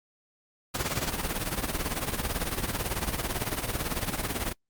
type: noise with tremolo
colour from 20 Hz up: pink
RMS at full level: -27 dBFS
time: 0.74-4.53 s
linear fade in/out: 10 ms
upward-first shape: triangle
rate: 18 Hz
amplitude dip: 80%
effects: noise-tail reverb RT60 0.1 s tail -25 dB re dry + Opus 48 kbps